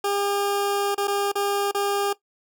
20% pulse tone with dropouts, 403 Hz, G4, 48 cents sharp, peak -17 dBFS, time 0.04-2.13 s, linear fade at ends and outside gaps 5 ms, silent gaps 0.947-0.978 / 1.073-1.079 / 1.318-1.354 / 1.713-1.746 s, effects noise-tail reverb RT60 0.1 s tail -17 dB re dry

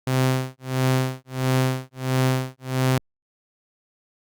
sawtooth tone with tremolo, 129.9 Hz, C3, 12 cents flat, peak -13 dBFS, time 0.07-2.98 s, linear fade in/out 2 ms, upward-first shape sine, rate 1.5 Hz, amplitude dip 100%, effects Opus 48 kbps

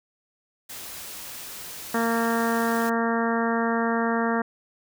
white noise, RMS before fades -38 dBFS, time 0.69-2.9 s, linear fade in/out 10 ms
harmonic tone, 230.1 Hz, A#3, 22 cents flat, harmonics 1 / 2 / 3 / 4 / 5 / 6 / 7 / 8, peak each -25 / -28 / -30 / -31 / -32 / -33 / -33 / -34 dBFS, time 1.94-4.42 s, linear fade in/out 5 ms
effects none

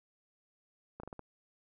slowing click train, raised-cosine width 1 ms, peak -30 dBFS, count 5, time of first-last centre 1-1.193 s, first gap 34 ms, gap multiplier 1.24, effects none

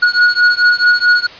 square beating tone pair, 1451 / 1455.6 Hz, F#6 / F#6, -34 / -29 cents, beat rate 4.6 Hz, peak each -12 dBFS, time 0.02-1.27 s, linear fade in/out 10 ms, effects white hiss -34 dBFS RMS until 1.39 s + resampled to 11025 Hz

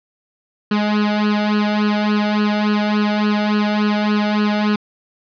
sawtooth tone with flanger, 209.6 Hz, G#3, 16 cents sharp, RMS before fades -17 dBFS, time 0.71-4.76 s, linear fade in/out 5 ms, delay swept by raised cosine 0.69 to 1.42 ms, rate 3.5 Hz, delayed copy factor +0.95, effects resampled to 11025 Hz + 8-bit

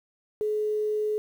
sine tone with quantisation, 425.4 Hz, G#4, 42 cents sharp, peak -24 dBFS, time 0.41-1.18 s, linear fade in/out 0 ms, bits 9, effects none

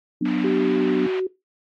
sine chord, B minor, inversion second, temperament equal with one note detuned, 185 / 246.9 / 297.9 Hz, F#3 / B3 / D4, 0 / 0 / +25 cents, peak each -26 / -23 / -22 dBFS, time 0.21-1.07 s, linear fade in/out 5 ms
white band-pass noise, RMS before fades -36 dBFS, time 0.25-1.2 s, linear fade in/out 5 ms, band 520 to 2700 Hz, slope 24 dB/octave
sine tone with pitch glide, 385 to 373.4 Hz, G4 to F#4, -31 to +16 cents, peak -20 dBFS, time 0.44-1.27 s, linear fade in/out 5 ms, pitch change -53 cents, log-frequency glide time 0.62-1.14 s
effects noise-tail reverb RT60 0.2 s tail -18 dB re dry + AAC 64 kbps

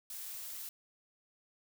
blue noise, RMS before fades -44 dBFS, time 0.1-0.69 s, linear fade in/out 2 ms, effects none

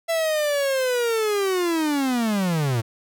45% pulse linear sweep, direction down, 670 to 108.4 Hz, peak -20 dBFS, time 0.08-2.82 s, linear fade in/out 20 ms, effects none

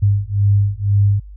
sine beating tone pair, 100 / 102 Hz, G2 / G#2, +35 / -31 cents, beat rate 2 Hz, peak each -15 dBFS, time 0.02-1.2 s, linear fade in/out 10 ms, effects added 50 Hz sine -33 dBFS peak until 1.36 s

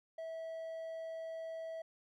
triangle tone, 651 Hz, E5, 22 cents flat, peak -39 dBFS, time 0.18-1.82 s, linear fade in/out 5 ms, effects none

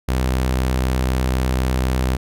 sawtooth tone with vibrato, 64 Hz, C2, 38 cents flat, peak -13 dBFS, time 0.08-2.17 s, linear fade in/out 10 ms, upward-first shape sine, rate 16 Hz, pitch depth 8 cents each way, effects none

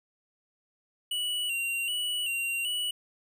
square tone with vibrato, 2851 Hz, F7, 35 cents sharp, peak -29 dBFS, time 1.11-2.91 s, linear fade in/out 5 ms, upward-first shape square, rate 1.3 Hz, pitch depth 56 cents each way, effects none

